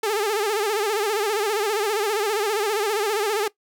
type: tone with vibrato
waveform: sawtooth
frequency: 421.9 Hz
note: G#4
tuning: 27 cents sharp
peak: -17 dBFS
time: 0.03-3.48 s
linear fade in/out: 5 ms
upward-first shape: sine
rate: 15 Hz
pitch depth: 110 cents each way
effects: noise-tail reverb RT60 0.1 s tail -19 dB re dry